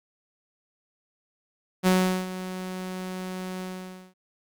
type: tone with ADSR envelope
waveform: sawtooth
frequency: 185 Hz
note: F#3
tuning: in tune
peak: -13 dBFS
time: 1.83-4.14 s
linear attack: 39 ms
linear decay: 390 ms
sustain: -15 dB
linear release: 530 ms
effects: Opus 48 kbps